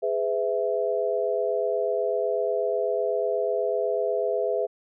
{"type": "chord", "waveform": "sine", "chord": "E major", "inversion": "first", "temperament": "equal with one note detuned", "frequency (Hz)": [415.3, 503.4, 659.3], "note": ["G#4", "B4", "E5"], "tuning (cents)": [0, 33, 0], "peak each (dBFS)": -27, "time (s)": [0.02, 4.67], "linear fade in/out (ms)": 20, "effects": []}